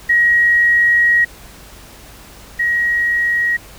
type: tone pair in turn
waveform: sine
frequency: 1897 / 1897 Hz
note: A#6 / A#6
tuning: +30 / +30 cents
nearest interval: unison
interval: 0 cents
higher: neither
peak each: -9 / -13 dBFS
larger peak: first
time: 0.09-1.25 / 2.59-3.57 s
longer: first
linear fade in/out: 10 ms
effects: added 50 Hz sine -43 dBFS peak until 3.78 s + pink hiss -40 dBFS RMS until 3.78 s